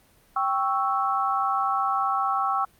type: chord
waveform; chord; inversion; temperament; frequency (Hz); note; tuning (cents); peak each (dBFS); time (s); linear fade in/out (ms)
sine; C# diminished; second; equal; 784 / 1108.7 / 1318.5; G5 / C#6 / E6; 0 / 0 / 0; -26; 0.36-2.65; 5
effects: pink hiss -59 dBFS RMS until 2.79 s + Opus 32 kbps